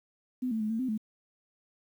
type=tone with pitch steps; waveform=sine; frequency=252.7 / 221.7 / 214.5 / 225 / 258.2 / 216.5 Hz; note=B3 / A3 / A3 / A3 / C4 / A3; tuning=+40 / +13 / -44 / +39 / -23 / -28 cents; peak=-28 dBFS; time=0.42-0.978 s; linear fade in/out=10 ms; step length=93 ms; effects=10-bit